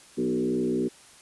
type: tone with frequency modulation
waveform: sine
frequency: 311.1 Hz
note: D#4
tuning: in tune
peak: -23 dBFS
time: 0.17-0.89 s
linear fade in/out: 20 ms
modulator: 62.9 Hz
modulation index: 1.7
effects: white hiss -52 dBFS RMS until 1.21 s + resampled to 24000 Hz